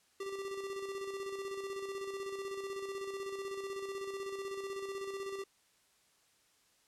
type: tone with tremolo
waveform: square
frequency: 392 Hz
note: G4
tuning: in tune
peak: -38 dBFS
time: 0.2-5.44 s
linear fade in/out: 5 ms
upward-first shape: square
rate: 16 Hz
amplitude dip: 40%
effects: white hiss -70 dBFS RMS until 6.87 s + low-pass 10000 Hz 12 dB/octave